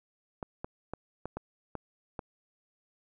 clicks, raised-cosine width 1 ms, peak -22 dBFS, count 7, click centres 0.428 / 0.645 / 0.936 / 1.256 / 1.37 / 1.753 / 2.192 s, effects none

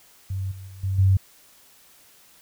sine tone with level steps, 95.8 Hz, G2, 39 cents flat, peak -25 / -36 / -39 / -22 / -14 dBFS, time 0.3-1.17 s, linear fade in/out 5 ms, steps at 0.51 / 0.67 / 0.83 / 0.98 s, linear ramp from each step 10 ms, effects white hiss -54 dBFS RMS until 2.41 s

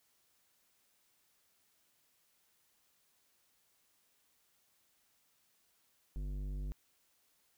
triangle tone with tanh clipping, 49 Hz, G1, in tune, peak -39 dBFS, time 6.16-6.72 s, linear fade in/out 0 ms, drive 17 dB, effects white hiss -74 dBFS RMS until 7.57 s

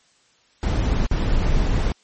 brown noise with dropouts, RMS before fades -19 dBFS, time 0.63-1.92 s, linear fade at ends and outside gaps 1 ms, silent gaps 1.065-1.112 s, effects white hiss -59 dBFS RMS until 2.03 s + MP3 32 kbps

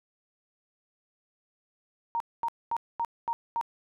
sine tone bursts, 930 Hz, A#5, 4 cents flat, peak -26 dBFS, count 6, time 2.15-3.612 s, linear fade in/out 0 ms, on 52 ms, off 230 ms, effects none

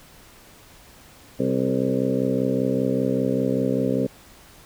harmonic tone with a mistuned harmonic, 65.1 Hz, C2, 8 cents flat, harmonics 2 / 3 / 4 / 5 / 6 / 7 / 8 / 9, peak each -29 / -27 / -24 / -34 / -30 / -28 / -27 / -34 dBFS, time 1.39-4.07 s, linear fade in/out 10 ms, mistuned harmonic 6, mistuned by +21 cents, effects pink hiss -49 dBFS RMS until 4.65 s

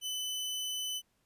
sawtooth tone, 3012 Hz, F#7, 30 cents sharp, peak -31 dBFS, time 0.01-1.02 s, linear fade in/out 50 ms, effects pink hiss -75 dBFS RMS until 1.25 s + resampled to 32000 Hz

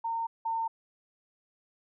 sine tone pair in turn, 915 / 907.1 Hz, A#5 / A#5, -32 / -47 cents, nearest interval unison, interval 15 cents, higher first, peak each -29 / -28 dBFS, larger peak second, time 0.04-0.27 / 0.45-0.68 s, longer neither, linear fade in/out 10 ms, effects none

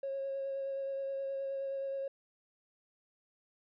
triangle tone with vibrato, 545 Hz, C#5, 29 cents flat, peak -31 dBFS, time 0.03-2.08 s, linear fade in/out 5 ms, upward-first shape sine, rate 9.5 Hz, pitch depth 14 cents each way, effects tanh soft clip ceiling -32 dBFS + resampled to 11025 Hz

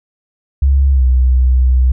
sine tone with pitch glide, 68.4 to 63.45 Hz, C#2 to B1, -23 to +47 cents, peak -7 dBFS, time 0.62-1.92 s, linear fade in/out 5 ms, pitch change -130 cents, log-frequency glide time 0.92-1.03 s, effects none

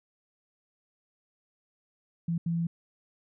sine tone bursts at uneven times, 168.1 Hz, E3, 34 cents sharp, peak -26 dBFS, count 2, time 2.28-2.38 / 2.46-2.67 s, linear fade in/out 5 ms, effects none

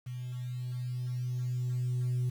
sine tone with level ramp, 124.5 Hz, B2, 14 cents sharp, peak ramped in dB -36 to -25 dBFS, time 0.06-2.3 s, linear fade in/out 10 ms, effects tanh soft clip ceiling -26 dBFS + 9-bit

